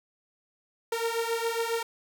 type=beating tone pair; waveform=sawtooth; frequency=457.1 / 464.4 Hz; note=A#4 / A#4; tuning=-34 / -7 cents; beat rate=7.3 Hz; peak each=-26 / -27 dBFS; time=0.92-1.83 s; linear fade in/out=5 ms; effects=none